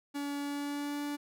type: tone with pitch glide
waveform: 45% pulse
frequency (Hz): 285.3 to 290.3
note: C#4 to D4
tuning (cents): +50 to -20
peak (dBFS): -34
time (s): 0.14-1.17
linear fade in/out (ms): 20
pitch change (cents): +30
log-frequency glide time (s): 0.39-1.03
effects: none